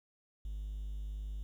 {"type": "tone", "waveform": "triangle", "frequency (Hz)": 51, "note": "G#1", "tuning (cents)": -31, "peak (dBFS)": -35, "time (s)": [0.45, 1.43], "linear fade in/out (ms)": 0, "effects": ["tanh soft clip ceiling -31 dBFS", "11-bit"]}